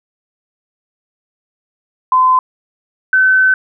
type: tone pair in turn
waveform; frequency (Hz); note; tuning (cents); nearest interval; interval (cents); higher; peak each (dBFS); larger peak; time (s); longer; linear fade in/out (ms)
sine; 1025 / 1523.8; C6 / G6; -36 / -49; perfect fifth; 687; second; -7; neither; 2.12-2.39 / 3.13-3.54; second; 2
effects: none